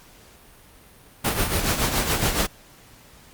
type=noise with tremolo; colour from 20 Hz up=pink; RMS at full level=-20 dBFS; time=1.24-2.47 s; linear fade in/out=10 ms; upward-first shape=triangle; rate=7.1 Hz; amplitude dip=65%; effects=pink hiss -50 dBFS RMS until 3.33 s + Opus 48 kbps